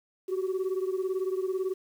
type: beating tone pair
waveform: sine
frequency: 371.7 / 389.7 Hz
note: F#4 / G4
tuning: +8 / -10 cents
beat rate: 18 Hz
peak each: -27 / -30 dBFS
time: 0.28-1.74 s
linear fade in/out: 20 ms
effects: tanh soft clip ceiling -24 dBFS + 9-bit